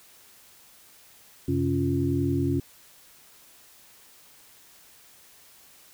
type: tone cluster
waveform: sine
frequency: 92.7 / 134.8 / 278.1 / 348.7 Hz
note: F#2 / C#3 / C#4 / F4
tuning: +4 / -48 / +6 / -3 cents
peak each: -29 / -28 / -26 / -29 dBFS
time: 1.48-2.6 s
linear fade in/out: 5 ms
effects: white hiss -54 dBFS RMS until 5.93 s